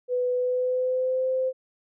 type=tone with pitch glide; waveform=sine; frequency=496.9 to 518.6 Hz; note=B4 to C5; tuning=+11 to -15 cents; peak=-22 dBFS; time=0.08-1.53 s; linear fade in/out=50 ms; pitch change=+74 cents; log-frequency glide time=0.33-1.28 s; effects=none